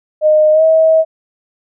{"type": "tone with pitch glide", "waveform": "sine", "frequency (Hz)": [615, 640.7], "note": ["D#5", "E5"], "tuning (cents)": [-20, -49], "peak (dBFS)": -6, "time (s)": [0.21, 1.05], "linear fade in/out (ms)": 50, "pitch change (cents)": 71, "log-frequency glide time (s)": [0.52, 0.63], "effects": []}